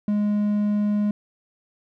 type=tone; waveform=triangle; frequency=207.7 Hz; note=G#3; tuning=in tune; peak=-17 dBFS; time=0.08-1.11 s; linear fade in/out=2 ms; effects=none